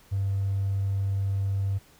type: tone with hard clipping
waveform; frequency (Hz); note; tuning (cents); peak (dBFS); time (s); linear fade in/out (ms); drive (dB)
triangle; 98; G2; 0; -24; 0.11-1.79; 20; 3
effects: pink hiss -57 dBFS RMS until 1.99 s